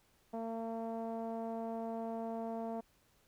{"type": "tone with low-pass filter", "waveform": "sawtooth", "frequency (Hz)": 227, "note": "A#3", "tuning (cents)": -46, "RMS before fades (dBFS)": -40, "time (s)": [0.33, 2.81], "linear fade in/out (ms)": 10, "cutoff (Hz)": 750, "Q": 3.3, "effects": ["pink hiss -71 dBFS RMS until 3.27 s"]}